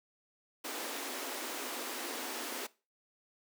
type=high-pass noise; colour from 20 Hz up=pink; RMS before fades=-40 dBFS; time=0.64-2.67 s; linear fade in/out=10 ms; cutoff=240 Hz; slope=96 dB/octave; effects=noise-tail reverb RT60 0.3 s tail -20 dB re dry